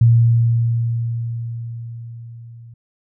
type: tone with level ramp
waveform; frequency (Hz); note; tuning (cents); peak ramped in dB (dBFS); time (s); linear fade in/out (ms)
sine; 116.54; A#2; 0; -7 to -37; 0.01-2.74; 5
effects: none